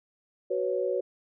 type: chord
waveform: sine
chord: F# suspended fourth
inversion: none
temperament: equal with one note detuned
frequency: 372.6 / 493.9 / 554.4 Hz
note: F#4 / B4 / C#5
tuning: +12 / 0 / 0 cents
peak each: -30 dBFS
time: 0.5-1.01 s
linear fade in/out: 10 ms
effects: none